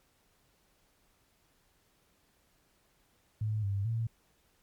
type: tone with pitch steps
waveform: sine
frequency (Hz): 107.6 / 99.2 / 113.9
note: A2 / G2 / A#2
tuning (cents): -38 / +21 / -40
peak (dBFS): -29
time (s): 3.41-4.07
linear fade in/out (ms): 5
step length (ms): 220
effects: pink hiss -70 dBFS RMS until 4.62 s + MP3 96 kbps